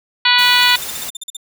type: harmonic tone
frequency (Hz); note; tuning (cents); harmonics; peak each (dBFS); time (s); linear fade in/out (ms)
490.8; B4; -11; 2 / 3 / 4 / 5 / 6 / 7 / 8 / 9; -18 / -18 / -18 / -18 / -18 / -18 / -18 / -18; 0.25-0.76; 5
type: noise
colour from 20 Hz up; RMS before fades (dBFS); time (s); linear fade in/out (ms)
white; -27; 0.38-1.1; 10
type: tone bursts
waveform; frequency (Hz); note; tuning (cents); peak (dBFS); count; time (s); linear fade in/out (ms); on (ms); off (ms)
20% pulse; 3598; A7; +38; -19; 12; 0.62-1.368; 5; 22; 44
effects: none